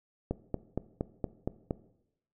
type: click train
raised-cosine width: 2 ms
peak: -17 dBFS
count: 7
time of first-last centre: 0.31-1.709 s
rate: 4.29 Hz
effects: noise-tail reverb RT60 0.8 s tail -17 dB re dry